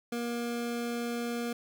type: tone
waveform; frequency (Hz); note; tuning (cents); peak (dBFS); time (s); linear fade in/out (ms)
25% pulse; 237.1; A#3; +30; -28; 0.12-1.53; 5
effects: none